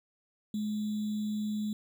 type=tone with sample-and-hold; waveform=sine; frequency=211.7 Hz; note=G#3; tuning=33 cents sharp; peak=-30 dBFS; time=0.54-1.73 s; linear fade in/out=2 ms; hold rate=3675 Hz; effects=none